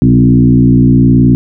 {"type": "tone with frequency modulation", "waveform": "sine", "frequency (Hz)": 196, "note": "G3", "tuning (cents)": 0, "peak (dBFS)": -3, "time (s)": [0.02, 1.35], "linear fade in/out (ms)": 0, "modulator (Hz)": 59.4, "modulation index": 1.7, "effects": []}